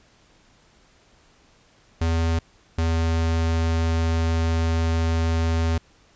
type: tone pair in turn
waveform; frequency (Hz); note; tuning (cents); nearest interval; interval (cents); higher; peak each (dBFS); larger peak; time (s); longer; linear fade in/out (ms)
square; 82.41 / 82.1; E2 / E2; 0 / -6; unison; 6; first; -20; neither; 2.01-2.39 / 2.78-5.78; second; 5
effects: pink hiss -57 dBFS RMS until 6.15 s + resampled to 16000 Hz